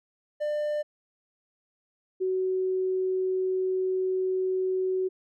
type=tone pair in turn; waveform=triangle / sine; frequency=597 / 374 Hz; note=D5 / F#4; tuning=+28 / +19 cents; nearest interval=minor sixth; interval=809 cents; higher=first; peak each=-24 dBFS; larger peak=neither; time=0.4-0.83 / 2.2-5.09 s; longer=second; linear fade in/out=20 ms; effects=none